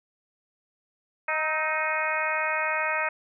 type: harmonic tone with a mistuned harmonic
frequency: 311.1 Hz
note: D#4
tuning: in tune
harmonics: 2 / 3 / 4 / 5 / 6 / 7 / 8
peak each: -32 / -32 / -32 / -32 / -32 / -32 / -32 dBFS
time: 1.28-3.09 s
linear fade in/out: 5 ms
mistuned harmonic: 4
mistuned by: +42 cents
effects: none